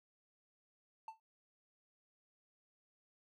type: tone with exponential decay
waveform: triangle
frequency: 887 Hz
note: A5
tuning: 14 cents sharp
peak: -39 dBFS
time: 1.08-1.2 s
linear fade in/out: 2 ms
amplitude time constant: 24 ms
effects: none